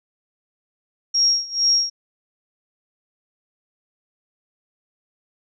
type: tone with tremolo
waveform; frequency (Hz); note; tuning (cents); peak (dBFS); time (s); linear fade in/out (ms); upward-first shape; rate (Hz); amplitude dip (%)
sine; 5588; F8; 0; -13; 1.14-1.9; 10; sine; 2.2; 90
effects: none